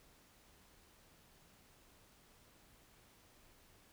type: silence
effects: pink hiss -66 dBFS RMS until 3.92 s